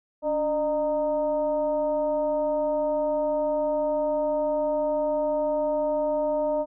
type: tone with frequency modulation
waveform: sine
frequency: 606 Hz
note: D#5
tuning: 46 cents flat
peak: -22 dBFS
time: 0.22-6.66 s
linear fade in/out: 50 ms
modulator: 318 Hz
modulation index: 0.66
effects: none